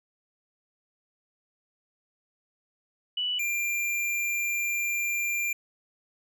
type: tone pair in turn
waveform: sine / square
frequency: 2960 / 2380 Hz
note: F#7 / D7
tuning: 0 / +22 cents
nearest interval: major third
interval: 378 cents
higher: first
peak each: -26 / -27 dBFS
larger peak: first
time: 3.17-3.39 / 3.39-5.53 s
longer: second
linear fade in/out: 5 ms
effects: none

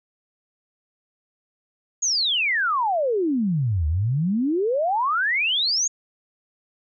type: exponential two-way sweep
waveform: sine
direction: down then up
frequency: 6850 to 73.42 to 6850 Hz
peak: -19 dBFS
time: 2.02-5.88 s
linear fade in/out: 10 ms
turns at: 3.87 s
effects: none

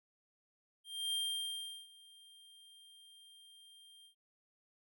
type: tone with ADSR envelope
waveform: square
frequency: 3189 Hz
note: G7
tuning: 29 cents sharp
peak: -34 dBFS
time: 0.84-4.15 s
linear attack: 290 ms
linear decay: 740 ms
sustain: -24 dB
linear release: 100 ms
effects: none

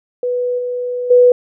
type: tone with level steps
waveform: sine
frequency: 493.1 Hz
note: B4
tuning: 3 cents flat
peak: -15 / -18 / -5 dBFS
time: 0.23-1.32 s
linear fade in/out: 2 ms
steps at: 0.58 / 1.1 s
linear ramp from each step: 10 ms
effects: none

